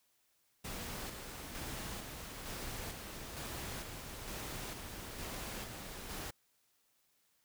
pink noise with tremolo, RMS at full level -43 dBFS, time 0.64-6.31 s, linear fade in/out 10 ms, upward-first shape square, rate 1.1 Hz, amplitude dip 35%, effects white hiss -75 dBFS RMS until 7.44 s

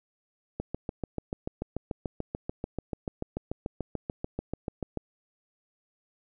click train, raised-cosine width 2 ms, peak -18 dBFS, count 31, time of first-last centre 0.6-4.973 s, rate 6.86 Hz, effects none

